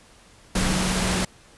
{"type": "tone in noise", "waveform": "sine", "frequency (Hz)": 185, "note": "F#3", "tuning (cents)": 0, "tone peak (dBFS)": -25, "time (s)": [0.55, 1.25], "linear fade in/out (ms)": 5, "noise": "pink", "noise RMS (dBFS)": -24, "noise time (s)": [0.55, 1.25], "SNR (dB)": -4, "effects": ["pink hiss -52 dBFS RMS until 1.57 s", "resampled to 24000 Hz"]}